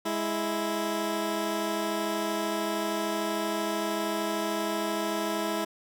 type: tone pair together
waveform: 15% pulse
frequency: 208.7 / 329.6 Hz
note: G#3 / E4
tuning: +9 / 0 cents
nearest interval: minor sixth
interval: 791 cents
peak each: -26 / -23 dBFS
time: 0.05-5.65 s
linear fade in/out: 10 ms
effects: none